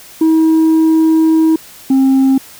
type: tone pair in turn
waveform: sine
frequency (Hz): 320.1 / 266.9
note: D#4 / C4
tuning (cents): +49 / +35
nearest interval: minor third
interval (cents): 314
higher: first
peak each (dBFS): -4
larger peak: neither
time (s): 0.21-1.56 / 1.9-2.38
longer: first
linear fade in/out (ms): 5
effects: tanh soft clip ceiling -6 dBFS + white hiss -37 dBFS RMS until 2.59 s